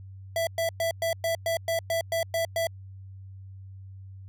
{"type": "tone bursts", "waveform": "square", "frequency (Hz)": 663, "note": "E5", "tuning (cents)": 10, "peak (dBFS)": -25, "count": 11, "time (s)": [0.36, 2.67], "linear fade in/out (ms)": 2, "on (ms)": 110, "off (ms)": 110, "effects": ["added 96 Hz sine -41 dBFS peak until 4.28 s"]}